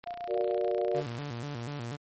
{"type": "click train", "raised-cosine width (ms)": 0.3, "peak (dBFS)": -28, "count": 36, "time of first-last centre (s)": [0.04, 1.218], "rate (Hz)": 29.7}
{"type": "tone with tremolo", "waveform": "sine", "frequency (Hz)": 700, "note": "F5", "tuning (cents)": 4, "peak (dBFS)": -34, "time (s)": [0.06, 1.01], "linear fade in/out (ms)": 10, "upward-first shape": "square", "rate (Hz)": 6.9, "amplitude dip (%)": 45}
{"type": "chord", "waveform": "sine", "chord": "Gb augmented", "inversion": "none", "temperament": "equal", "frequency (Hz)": [370, 466.2, 587.3], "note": ["Gb4", "Bb4", "D5"], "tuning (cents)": [0, 0, 0], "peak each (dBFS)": -31, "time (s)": [0.27, 1.04], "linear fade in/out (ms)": 50}
{"type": "tone with vibrato", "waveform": "sawtooth", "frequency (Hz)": 130.81, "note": "C3", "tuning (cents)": 0, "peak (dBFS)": -31, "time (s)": [0.94, 1.97], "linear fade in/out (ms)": 20, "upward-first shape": "square", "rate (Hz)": 4.1, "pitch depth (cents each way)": 180}
{"effects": ["MP3 32 kbps"]}